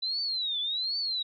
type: tone with vibrato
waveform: sine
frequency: 3963 Hz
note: B7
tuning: 5 cents sharp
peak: -28 dBFS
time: 0.02-1.23 s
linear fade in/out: 10 ms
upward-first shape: triangle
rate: 1.3 Hz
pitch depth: 250 cents each way
effects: none